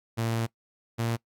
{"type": "tone pair in turn", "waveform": "sawtooth", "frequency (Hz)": [114.6, 116], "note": ["A#2", "A#2"], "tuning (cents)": [-29, -8], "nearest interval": "unison", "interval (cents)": 21, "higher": "second", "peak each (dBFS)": -22, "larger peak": "neither", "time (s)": [[0.17, 0.47], [0.98, 1.17]], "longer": "first", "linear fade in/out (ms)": 20, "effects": ["noise-tail reverb RT60 0.1 s tail -23 dB re dry", "AAC 64 kbps"]}